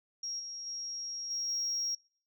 sine tone with level steps, 5600 Hz, F8, 4 cents sharp, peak -35 / -40 / -37 / -32 / -30 dBFS, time 0.23-1.95 s, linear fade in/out 5 ms, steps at 0.39 / 0.66 / 1.3 / 1.48 s, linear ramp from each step 10 ms, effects noise-tail reverb RT60 0.4 s tail -22 dB re dry + tanh soft clip ceiling -28 dBFS

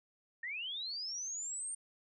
sine linear sweep, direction up, 1800 to 8870 Hz, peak -38 dBFS, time 0.43-1.75 s, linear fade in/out 5 ms, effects none

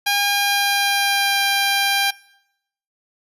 10% pulse tone with pitch glide, 809 to 795.6 Hz, G#5 to G5, -46 to +25 cents, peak -8 dBFS, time 0.06-2.11 s, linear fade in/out 10 ms, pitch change -29 cents, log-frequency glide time 0.21-1.42 s, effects noise-tail reverb RT60 0.8 s tail -22 dB re dry + resampled to 32000 Hz

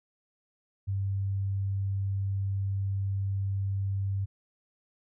sine tone, 98 Hz, G2, in tune, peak -27 dBFS, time 0.87-4.26 s, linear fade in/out 20 ms, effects none

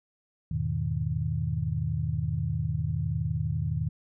sine chord, E major seventh, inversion none, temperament equal, 82.41 / 103.83 / 123.47 / 155.56 Hz, E2 / G#2 / B2 / D#3, 0 / 0 / 0 / 0 cents, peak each -33 / -33 / -32 / -30 dBFS, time 0.51-3.89 s, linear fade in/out 5 ms, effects none

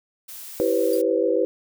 blue noise, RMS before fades -38 dBFS, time 0.28-1.02 s, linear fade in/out 10 ms
sine chord, C# half-diminished seventh, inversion first, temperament equal with one note detuned, 329.6 / 392 / 493.9 / 540.5 Hz, E4 / G4 / B4 / C#5, 0 / 0 / 0 / -44 cents, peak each -25 / -24 / -21 / -26 dBFS, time 0.6-1.45 s, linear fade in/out 0 ms
5% pulse tone with exponential decay, 4760 Hz, D8, 22 cents sharp, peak -22 dBFS, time 0.93-1.01 s, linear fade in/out 2 ms, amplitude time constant 16 ms
effects none

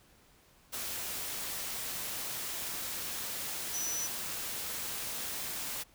sine tone in noise, 5930 Hz, F#8, 3 cents sharp, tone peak -34 dBFS, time 3.73-4.08 s, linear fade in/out 20 ms, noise white, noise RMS -38 dBFS, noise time 0.72-5.84 s, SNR +1 dB, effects pink hiss -63 dBFS RMS until 5.94 s

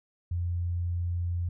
sine tone, 87.1 Hz, F2, 4 cents flat, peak -27 dBFS, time 0.31-1.49 s, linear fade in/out 5 ms, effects none

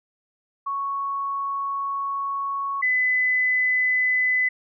sine tone pair in turn, 1108.7 / 2009 Hz, C#6 / B6, 0 / +29 cents, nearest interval minor seventh, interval 1029 cents, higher second, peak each -24 / -18 dBFS, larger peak second, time 0.66-2.82 / 2.82-4.49 s, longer first, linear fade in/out 10 ms, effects none

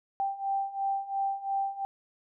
sine beating tone pair, 784 / 786.9 Hz, G5 / G5, 0 / +6 cents, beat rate 2.9 Hz, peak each -33 / -30 dBFS, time 0.2-1.85 s, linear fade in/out 0 ms, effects none

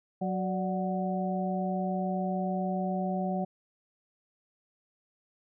harmonic tone with a mistuned harmonic, 185.4 Hz, F#3, 4 cents sharp, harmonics 1 / 2 / 3 / 4, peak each -30 / -39 / -36 / -34 dBFS, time 0.21-3.45 s, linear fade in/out 10 ms, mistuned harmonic 3, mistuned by +75 cents, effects none

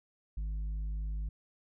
sine tone with tanh clipping, 51.91 Hz, G#1, in tune, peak -34 dBFS, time 0.37-1.29 s, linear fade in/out 5 ms, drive 5 dB, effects none

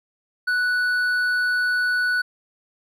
triangle tone with hard clipping, 1480 Hz, F#6, in tune, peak -20 dBFS, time 0.47-2.22 s, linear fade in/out 10 ms, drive 8 dB, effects none

